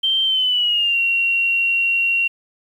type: tone with pitch glide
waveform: sine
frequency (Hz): 3136 to 2746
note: G7 to F7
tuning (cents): 0 to -30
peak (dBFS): -15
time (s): 0.03-2.28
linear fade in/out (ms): 10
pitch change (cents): -230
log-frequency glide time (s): 0.24-0.99
effects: 8-bit